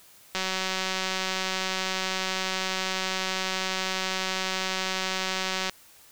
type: click train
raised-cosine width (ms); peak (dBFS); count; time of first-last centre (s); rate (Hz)
0.2; -11; 1006; 0.35-5.696; 188
effects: white hiss -54 dBFS RMS until 6.11 s